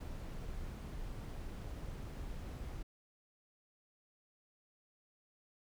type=noise; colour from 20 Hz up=brown; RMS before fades=-44 dBFS; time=0-2.83 s; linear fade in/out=10 ms; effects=none